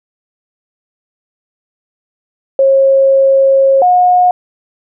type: tone pair in turn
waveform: sine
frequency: 541 / 722.1 Hz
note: C#5 / F#5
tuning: -42 / -42 cents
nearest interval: perfect fourth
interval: 500 cents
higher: second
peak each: -5 dBFS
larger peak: neither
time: 2.59-3.82 / 3.82-4.31 s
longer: first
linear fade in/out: 2 ms
effects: none